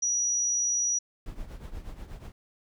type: tone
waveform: sine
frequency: 5820 Hz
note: F#8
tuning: 29 cents flat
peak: -24 dBFS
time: 0.02-0.99 s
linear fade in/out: 10 ms
type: noise with tremolo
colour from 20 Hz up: brown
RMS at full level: -37 dBFS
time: 1.26-2.32 s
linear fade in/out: 2 ms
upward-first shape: triangle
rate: 8.3 Hz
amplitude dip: 75%
effects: none